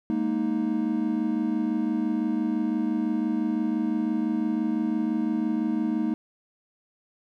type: chord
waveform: triangle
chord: Ab suspended second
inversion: none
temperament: just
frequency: 207.7 / 233.6 / 311.5 Hz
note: Ab3 / Bb3 / Eb4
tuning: 0 / +4 / +2 cents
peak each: -28 / -25 / -25 dBFS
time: 0.1-6.14 s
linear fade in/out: 0 ms
effects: none